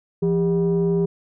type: tone pair together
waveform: sine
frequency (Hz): 170.7 / 399.7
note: F3 / G4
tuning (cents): -39 / +34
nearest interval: octave + minor third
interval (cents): 1473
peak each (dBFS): -18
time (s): 0.22-1.06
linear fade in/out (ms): 10
effects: tanh soft clip ceiling -13 dBFS